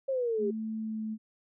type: exponential sweep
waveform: sine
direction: down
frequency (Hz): 548 to 392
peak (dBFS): -27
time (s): 0.08-0.51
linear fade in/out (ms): 10
type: tone with pitch glide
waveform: sine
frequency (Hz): 220 to 218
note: A3 to A3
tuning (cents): 0 to -16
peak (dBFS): -32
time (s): 0.38-1.18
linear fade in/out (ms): 50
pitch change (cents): -16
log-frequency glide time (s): 0.78-1.02
effects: none